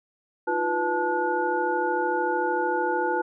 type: tone cluster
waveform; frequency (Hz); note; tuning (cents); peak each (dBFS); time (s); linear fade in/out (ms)
sine; 319.7 / 353 / 492.4 / 872 / 1449; D#4 / F4 / B4 / A5 / F#6; +47 / +19 / -5 / -16 / -37; -35 / -28 / -29 / -26 / -30; 0.47-3.22; 10
effects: none